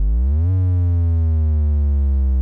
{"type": "exponential two-way sweep", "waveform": "triangle", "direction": "up then down", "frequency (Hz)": [46.2, 94, 64.3], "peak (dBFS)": -11, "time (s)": [0, 2.41], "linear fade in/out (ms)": 0, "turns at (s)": 0.51, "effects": []}